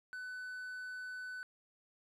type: tone with quantisation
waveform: triangle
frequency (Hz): 1500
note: F#6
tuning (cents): +23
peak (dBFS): -40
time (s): 0.13-1.43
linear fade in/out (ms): 0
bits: 11
effects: resampled to 32000 Hz